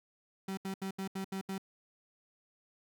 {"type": "tone bursts", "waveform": "35% pulse", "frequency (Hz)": 192.3, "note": "G3", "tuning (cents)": -33, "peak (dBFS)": -34, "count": 7, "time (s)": [0.48, 1.581], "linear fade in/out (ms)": 5, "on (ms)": 93, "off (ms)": 75, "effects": []}